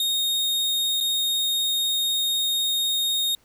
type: tone with dropouts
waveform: 40% pulse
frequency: 3712 Hz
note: A#7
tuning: 8 cents flat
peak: -20 dBFS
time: 0-3.35 s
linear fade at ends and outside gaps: 2 ms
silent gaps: 1.004-1.008 s
effects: pink hiss -61 dBFS RMS until 3.44 s